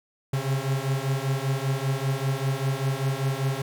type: beating tone pair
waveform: 45% pulse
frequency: 132.5 / 137.6 Hz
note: C3 / C#3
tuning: +22 / -12 cents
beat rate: 5.1 Hz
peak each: -27 dBFS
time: 0.33-3.62 s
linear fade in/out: 5 ms
effects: none